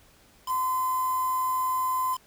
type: tone with quantisation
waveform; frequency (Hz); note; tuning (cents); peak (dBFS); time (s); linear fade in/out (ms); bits
sine; 1026; C6; -34; -24; 0.46-2.18; 50; 6
effects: pink hiss -58 dBFS RMS until 2.26 s